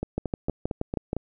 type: two click trains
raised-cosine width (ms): 2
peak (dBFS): -13 / -15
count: 7 / 6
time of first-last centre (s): 0.18-1.131 / 0.03-1.166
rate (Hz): 6.31 / 4.4
effects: none